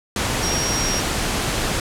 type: tone in noise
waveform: sine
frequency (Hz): 5620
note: F8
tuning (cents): +10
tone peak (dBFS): -23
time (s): 0.43-1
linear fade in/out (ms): 2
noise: pink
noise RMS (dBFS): -22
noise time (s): 0.16-1.8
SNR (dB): -4
effects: low-pass 10000 Hz 12 dB/octave